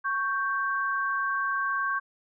sine tone pair together, 1108.7 / 1567.9 Hz, C#6 / G6, 0 / 0 cents, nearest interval tritone, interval 600 cents, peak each -28 dBFS, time 0.04-2 s, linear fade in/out 20 ms, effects none

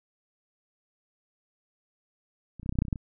clicks, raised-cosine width 5 ms, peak -29 / -30 / -24 / -13 / -22 / -25 / -10 / -12 / -25 / -23 / -14 / -26 dBFS, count 12, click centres 2.597 / 2.631 / 2.661 / 2.693 / 2.725 / 2.755 / 2.788 / 2.821 / 2.852 / 2.883 / 2.928 / 2.958 s, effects none

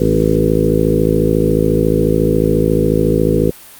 harmonic tone with a mistuned harmonic, 54.1 Hz, A1, 29 cents flat, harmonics 1 / 2 / 3 / 4 / 5 / 6 / 7 / 8 / 9, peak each -21 / -21 / -17 / -21 / -20 / -20 / -18 / -18 / -18 dBFS, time 0-3.51 s, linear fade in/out 5 ms, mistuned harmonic 5, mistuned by -24 cents, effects white hiss -38 dBFS RMS until 3.79 s + Opus 48 kbps

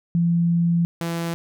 sine / sawtooth tone pair in turn, 170.2 / 168.05 Hz, F3 / E3, -44 / +34 cents, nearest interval unison, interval 22 cents, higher first, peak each -16 / -20 dBFS, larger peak first, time 0.15-0.85 / 1.01-1.34 s, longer first, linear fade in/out 0 ms, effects none

